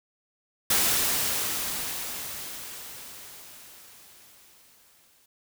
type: noise with exponential decay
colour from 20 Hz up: white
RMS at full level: -22 dBFS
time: 0.7-5.26 s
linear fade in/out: 5 ms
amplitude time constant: 990 ms
effects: none